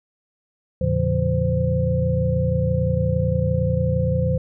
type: tone cluster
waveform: sine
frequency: 82.7 / 114.1 / 140.4 / 171.4 / 516 Hz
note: E2 / A#2 / C#3 / F3 / C5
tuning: +6 / -37 / +22 / -32 / -24 cents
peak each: -24 dBFS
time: 0.81-4.38 s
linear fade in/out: 5 ms
effects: none